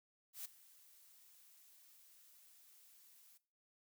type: noise with ADSR envelope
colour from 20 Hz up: blue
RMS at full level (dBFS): -45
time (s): 0.33-3.38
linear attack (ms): 120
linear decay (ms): 11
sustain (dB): -20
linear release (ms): 12
effects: noise-tail reverb RT60 0.4 s tail -18 dB re dry